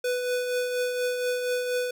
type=tone with tremolo; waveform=square; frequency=496.1 Hz; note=B4; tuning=8 cents sharp; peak=-24 dBFS; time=0.04-1.91 s; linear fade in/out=5 ms; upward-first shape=triangle; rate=4.2 Hz; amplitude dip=45%; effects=none